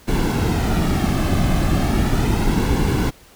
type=noise with flanger; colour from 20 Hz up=brown; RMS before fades=-18 dBFS; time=0.07-3.11 s; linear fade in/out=20 ms; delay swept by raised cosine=1.6 to 2.14 ms; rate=0.36 Hz; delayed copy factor=-0.55; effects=pink hiss -48 dBFS RMS until 3.35 s